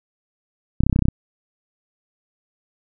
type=clicks; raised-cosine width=5 ms; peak=-4 dBFS; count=10; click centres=0.806 / 0.836 / 0.866 / 0.897 / 0.928 / 0.961 / 0.991 / 1.023 / 1.055 / 1.085 s; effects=none